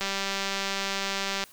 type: click train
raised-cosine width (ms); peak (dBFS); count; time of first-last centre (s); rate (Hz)
0.2; -12; 281; 0.01-1.439; 196
effects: white hiss -53 dBFS RMS until 1.52 s